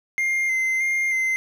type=tone with vibrato; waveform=triangle; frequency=2093 Hz; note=C7; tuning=in tune; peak=-18 dBFS; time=0.18-1.36 s; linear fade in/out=0 ms; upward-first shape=square; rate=1.6 Hz; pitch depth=18 cents each way; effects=none